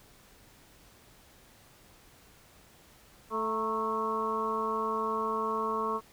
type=harmonic tone with a mistuned harmonic; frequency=220 Hz; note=A3; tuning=in tune; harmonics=1 / 2 / 3 / 4 / 5 / 6; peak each=-39 / -34 / -43 / -38 / -31 / -41 dBFS; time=3.3-6.01 s; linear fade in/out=50 ms; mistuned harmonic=4; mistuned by=+82 cents; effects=pink hiss -58 dBFS RMS until 6.12 s